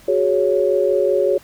sine chord, F# suspended second, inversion none, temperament equal with one note detuned, 370 / 415.3 / 556.3 Hz, F#4 / G#4 / C#5, 0 / 0 / +6 cents, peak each -19 / -19 / -17 dBFS, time 0.08-1.38 s, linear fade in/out 5 ms, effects pink hiss -47 dBFS RMS until 1.43 s

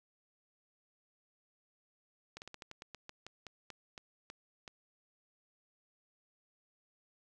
slowing click train, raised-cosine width 0.2 ms, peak -29 dBFS, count 15, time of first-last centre 2.37-4.678 s, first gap 49 ms, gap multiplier 1.17, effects none

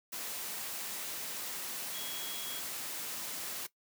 sine tone in noise, 3322 Hz, G#7, in tune, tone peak -43 dBFS, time 1.94-2.6 s, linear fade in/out 10 ms, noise white, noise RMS -40 dBFS, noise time 0.12-3.67 s, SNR -6 dB, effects noise-tail reverb RT60 0.1 s tail -17 dB re dry + high-pass 150 Hz 12 dB/octave

